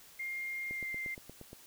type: tone with pitch glide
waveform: sine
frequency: 2119 to 2095 Hz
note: C7 to C7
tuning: +21 to +2 cents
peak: -36 dBFS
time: 0.19-1.15 s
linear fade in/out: 10 ms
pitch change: -19 cents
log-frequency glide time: 0.71-0.86 s
type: click train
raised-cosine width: 2 ms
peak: -34 dBFS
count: 8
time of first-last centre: 0.71-1.531 s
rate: 8.53 Hz
effects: white hiss -57 dBFS RMS until 1.66 s